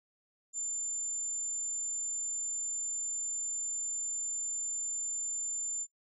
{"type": "tone", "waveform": "sine", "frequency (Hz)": 7170, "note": "A8", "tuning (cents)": 32, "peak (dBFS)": -33, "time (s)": [0.53, 5.87], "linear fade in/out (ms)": 50, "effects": ["noise-tail reverb RT60 0.1 s tail -19 dB re dry"]}